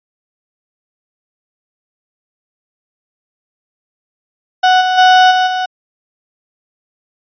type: tone with level steps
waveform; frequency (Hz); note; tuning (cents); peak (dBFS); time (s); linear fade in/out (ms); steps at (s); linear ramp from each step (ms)
35% pulse; 740; F#5; 0; -5 / -10 / -3 / -8 / -13; 4.63-5.66; 10; 4.8 / 4.97 / 5.3 / 5.46; 20
effects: resampled to 11025 Hz